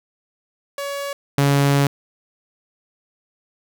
sawtooth tone pair in turn, 563 / 140.75 Hz, C#5 / C#3, +27 / +27 cents, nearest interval 2 octaves, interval 2400 cents, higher first, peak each -21 / -10 dBFS, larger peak second, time 0.78-1.13 / 1.38-1.87 s, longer second, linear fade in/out 2 ms, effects none

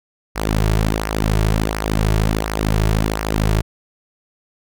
sawtooth tone with flanger, 53.3 Hz, G#1, 46 cents sharp, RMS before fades -18 dBFS, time 0.35-3.62 s, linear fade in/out 20 ms, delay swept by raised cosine 0.26 to 3.96 ms, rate 1.4 Hz, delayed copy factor -0.65, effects none

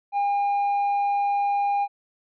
sine tone with tanh clipping, 808 Hz, G#5, 48 cents flat, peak -21 dBFS, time 0.12-1.88 s, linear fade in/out 50 ms, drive 3 dB, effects none

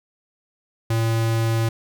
square tone, 113.6 Hz, A#2, 44 cents flat, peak -19 dBFS, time 0.9-1.69 s, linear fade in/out 5 ms, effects none

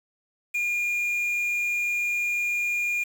triangle tone with quantisation, 2418 Hz, D7, 50 cents sharp, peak -22 dBFS, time 0.54-3.04 s, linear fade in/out 10 ms, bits 7, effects none

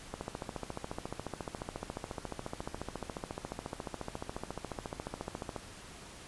click train, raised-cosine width 1 ms, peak -23 dBFS, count 78, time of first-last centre 0.14-5.563 s, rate 14.2 Hz, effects pink hiss -50 dBFS RMS until 6.27 s + resampled to 24000 Hz

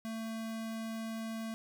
square tone, 223.9 Hz, A3, 30 cents sharp, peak -38 dBFS, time 0.05-1.54 s, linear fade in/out 0 ms, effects none

